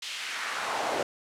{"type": "noise with high-pass filter sweep", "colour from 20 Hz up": "brown", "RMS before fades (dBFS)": -32, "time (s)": [0.02, 1.03], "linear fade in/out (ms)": 5, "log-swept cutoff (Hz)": [3400, 500], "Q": 1.5, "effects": ["low-pass 9000 Hz 12 dB/octave"]}